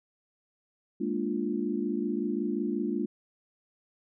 sine chord, Bb dominant seventh, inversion third, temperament equal, 207.7 / 233.1 / 293.7 / 349.2 Hz, Ab3 / Bb3 / D4 / F4, 0 / 0 / 0 / 0 cents, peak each -33 dBFS, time 1-3.06 s, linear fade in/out 10 ms, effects none

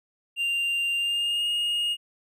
triangle tone with pitch glide, 2786 to 2856 Hz, F7 to F7, -5 to +38 cents, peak -22 dBFS, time 0.36-1.97 s, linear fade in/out 50 ms, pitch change +43 cents, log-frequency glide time 0.96-1.48 s, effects none

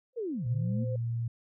sine tone with exponential growth, 516 Hz, C5, 24 cents flat, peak -34 dBFS, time 0.13-0.96 s, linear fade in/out 5 ms, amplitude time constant 180 ms
sine linear two-way sweep, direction down then up, 495.1 to 110 to 236.6 Hz, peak -31 dBFS, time 0.16-0.85 s, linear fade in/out 20 ms, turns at 0.46 s
sine tone, 116.54 Hz, A#2, in tune, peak -29 dBFS, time 0.46-1.28 s, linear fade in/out 5 ms
effects none

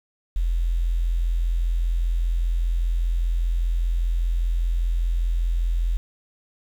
sine tone with quantisation, 42.52 Hz, F1, 46 cents flat, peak -19 dBFS, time 0.36-5.97 s, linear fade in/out 0 ms, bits 8, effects none

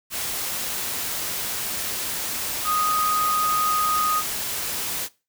sine tone in noise, 1244.5 Hz, D#6, in tune, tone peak -20 dBFS, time 2.64-4.23 s, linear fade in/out 50 ms, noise white, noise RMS -28 dBFS, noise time 0.1-5.09 s, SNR +5 dB, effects noise-tail reverb RT60 0.3 s tail -21 dB re dry

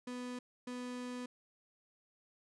35% pulse tone bursts at uneven times, 248 Hz, B3, 7 cents sharp, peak -39 dBFS, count 2, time 0.07-0.39 / 0.67-1.26 s, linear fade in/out 5 ms, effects resampled to 22050 Hz

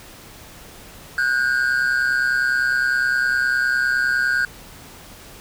triangle tone pair together, 1463.2 / 1593 Hz, F#6 / G6, -20 / +27 cents, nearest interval minor second, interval 147 cents, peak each -18 dBFS, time 1.18-4.45 s, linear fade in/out 2 ms, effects pink hiss -42 dBFS RMS until 5.4 s

